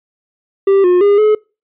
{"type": "tone with pitch steps", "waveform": "triangle", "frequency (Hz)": [392.3, 358.3, 406, 426.8], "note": ["G4", "F4", "G#4", "G#4"], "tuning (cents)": [1, 44, -39, 47], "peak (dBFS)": -5, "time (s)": [0.67, 1.35], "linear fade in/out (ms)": 5, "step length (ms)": 170, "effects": ["noise-tail reverb RT60 0.3 s tail -25 dB re dry", "resampled to 8000 Hz"]}